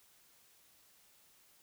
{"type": "silence", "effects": ["white hiss -66 dBFS RMS until 1.62 s"]}